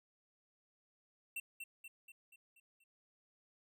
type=tone with echo; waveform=square; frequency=2706 Hz; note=E7; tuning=45 cents sharp; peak=-40 dBFS; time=1.36-1.4 s; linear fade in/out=5 ms; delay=240 ms; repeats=6; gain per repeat=-5 dB; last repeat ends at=2.84 s; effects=none